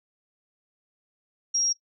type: tone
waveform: sine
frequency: 5620 Hz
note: F8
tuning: 10 cents sharp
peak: -22 dBFS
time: 1.54-1.73 s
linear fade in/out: 10 ms
effects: noise-tail reverb RT60 0.1 s tail -17 dB re dry